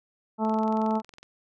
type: harmonic tone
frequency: 218.9 Hz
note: A3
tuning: 9 cents flat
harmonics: 1 / 2 / 3 / 4 / 5 / 6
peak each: -25 / -32 / -32 / -28 / -39 / -39 dBFS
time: 0.38-1.02 s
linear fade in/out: 50 ms
type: click train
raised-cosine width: 0.2 ms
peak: -29 dBFS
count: 18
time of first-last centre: 0.45-1.23 s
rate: 21.8 Hz
effects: none